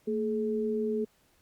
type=tone pair together; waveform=sine; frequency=225.6 / 425.5 Hz; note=A3 / G#4; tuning=+44 / +42 cents; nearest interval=major seventh; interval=1098 cents; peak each=-31 / -29 dBFS; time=0.07-1.05 s; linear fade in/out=10 ms; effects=pink hiss -67 dBFS RMS until 1.41 s + Opus 48 kbps